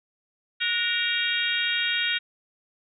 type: harmonic tone with a mistuned harmonic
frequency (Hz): 465.9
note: A#4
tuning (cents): -1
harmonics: 3 / 4 / 5 / 6 / 7 / 8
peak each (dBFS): -30 / -30 / -30 / -30 / -30 / -30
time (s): 0.6-2.19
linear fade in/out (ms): 20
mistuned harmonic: 3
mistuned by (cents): +78
effects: none